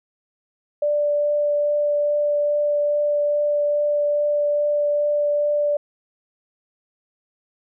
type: tone with vibrato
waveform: sine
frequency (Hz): 587.3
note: D5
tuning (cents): 0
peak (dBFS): -17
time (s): 0.82-5.77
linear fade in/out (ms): 5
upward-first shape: triangle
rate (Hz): 2.4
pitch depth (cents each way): 8
effects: none